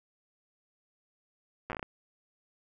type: slowing click train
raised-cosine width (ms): 0.5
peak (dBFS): -21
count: 8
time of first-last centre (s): 1.7-1.828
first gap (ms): 8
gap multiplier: 1.27
effects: none